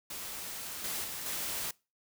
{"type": "noise with level steps", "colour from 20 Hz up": "white", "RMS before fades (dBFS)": [-41, -36, -40, -36], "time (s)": [0.1, 1.71], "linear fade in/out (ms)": 5, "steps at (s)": [0.84, 1.04, 1.26], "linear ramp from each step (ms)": 2, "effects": ["noise-tail reverb RT60 0.3 s tail -24 dB re dry"]}